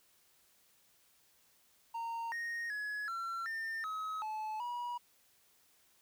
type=tone with pitch steps; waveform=triangle; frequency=922 / 1861 / 1688 / 1356 / 1805 / 1277 / 865 / 966 Hz; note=A#5 / A#6 / G#6 / E6 / A6 / D#6 / A5 / B5; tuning=-19 / -3 / +28 / +49 / +44 / +45 / -30 / -39 cents; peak=-35 dBFS; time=1.94-4.98 s; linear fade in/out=10 ms; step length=380 ms; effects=white hiss -69 dBFS RMS until 6.01 s